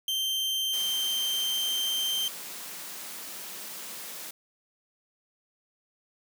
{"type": "tone", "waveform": "40% pulse", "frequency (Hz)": 3136, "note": "G7", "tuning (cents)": 0, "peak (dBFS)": -26, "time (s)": [0.08, 2.28], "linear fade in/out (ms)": 2}
{"type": "high-pass noise", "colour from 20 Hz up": "white", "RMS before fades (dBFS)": -40, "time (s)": [0.73, 4.31], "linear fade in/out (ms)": 5, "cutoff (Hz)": 150, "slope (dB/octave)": 48}
{"effects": []}